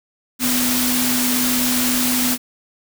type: tone in noise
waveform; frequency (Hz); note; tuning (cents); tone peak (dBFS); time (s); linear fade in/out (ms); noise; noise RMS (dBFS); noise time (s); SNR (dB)
sine; 248.6; B3; +12; -20; 0.39-2.38; 50; white; -20; 0.39-2.38; -3
effects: none